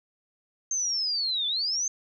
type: linear two-way sweep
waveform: sine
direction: down then up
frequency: 6370 to 3449 to 6370 Hz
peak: -25 dBFS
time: 0.71-1.88 s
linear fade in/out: 2 ms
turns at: 1.47 s
effects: none